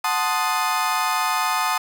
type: chord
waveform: 35% pulse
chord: F# diminished seventh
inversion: none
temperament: equal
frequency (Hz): 740 / 880 / 1046.5 / 1244.5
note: F#5 / A5 / C6 / Eb6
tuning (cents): 0 / 0 / 0 / 0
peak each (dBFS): -26 / -23 / -25 / -22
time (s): 0.04-1.78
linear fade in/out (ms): 5
effects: none